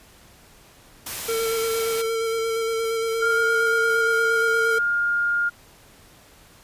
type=noise; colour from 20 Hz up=white; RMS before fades=-31 dBFS; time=1.06-2.02 s; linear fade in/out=5 ms
type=tone with vibrato; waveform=square; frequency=452.4 Hz; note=A4; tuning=48 cents sharp; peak=-23 dBFS; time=1.28-4.79 s; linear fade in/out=10 ms; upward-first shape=square; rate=8.6 Hz; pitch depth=14 cents each way
type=tone with pitch glide; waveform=sine; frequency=1400 to 1413.8 Hz; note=F6 to F6; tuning=+4 to +21 cents; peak=-19 dBFS; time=3.21-5.5 s; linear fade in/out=20 ms; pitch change=+17 cents; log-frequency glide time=3.32-3.39 s
effects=pink hiss -51 dBFS RMS until 6.63 s + resampled to 32000 Hz